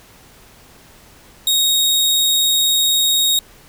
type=tone; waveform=sawtooth; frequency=3756 Hz; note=A#7; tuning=12 cents sharp; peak=-10 dBFS; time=1.47-3.39 s; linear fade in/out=2 ms; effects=pink hiss -46 dBFS RMS until 3.68 s